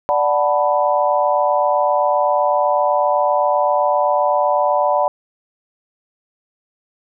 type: chord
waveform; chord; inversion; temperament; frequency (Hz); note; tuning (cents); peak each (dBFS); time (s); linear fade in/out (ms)
sine; B minor seventh; first; equal; 587.3 / 740 / 880 / 987.8; D5 / F#5 / A5 / B5; 0 / 0 / 0 / 0; -17 / -19 / -21 / -19; 0.09-5.08; 0
effects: none